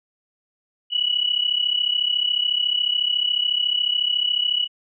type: tone pair together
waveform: sine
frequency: 2926 / 2960 Hz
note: F#7 / F#7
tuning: -20 / 0 cents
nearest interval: unison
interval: 20 cents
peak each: -21 / -22 dBFS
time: 0.9-4.68 s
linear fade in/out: 50 ms
effects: none